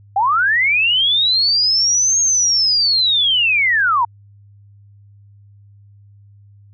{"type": "linear two-way sweep", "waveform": "sine", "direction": "up then down", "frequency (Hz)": [747, 6540, 895], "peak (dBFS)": -12, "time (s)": [0.16, 4.05], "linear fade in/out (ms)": 5, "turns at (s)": 2.2, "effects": ["added 101 Hz sine -43 dBFS peak until 6.73 s"]}